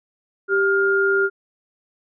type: tone pair together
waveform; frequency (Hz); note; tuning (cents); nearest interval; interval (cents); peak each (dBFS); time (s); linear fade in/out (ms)
sine; 392 / 1411.1; G4 / F6; 0 / +17; octave + minor seventh; 2217; -18 / -18; 0.48-1.3; 50
effects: none